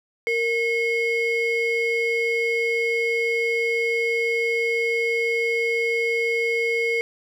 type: ring-modulated tone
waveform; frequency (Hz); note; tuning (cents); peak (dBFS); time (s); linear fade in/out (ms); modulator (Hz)
triangle; 1317; E6; -2; -15; 0.27-7.01; 0; 854
effects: none